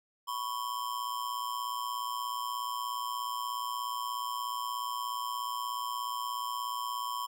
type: ring-modulated tone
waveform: square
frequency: 1046.5 Hz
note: C6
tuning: in tune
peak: -31 dBFS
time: 0.27-7.27 s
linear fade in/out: 20 ms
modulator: 58.4 Hz
effects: none